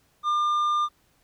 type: tone with tanh clipping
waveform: sine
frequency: 1200 Hz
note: D6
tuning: 37 cents sharp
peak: -22 dBFS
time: 0.23-0.89 s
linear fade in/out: 50 ms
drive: 6 dB
effects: pink hiss -65 dBFS RMS until 1.23 s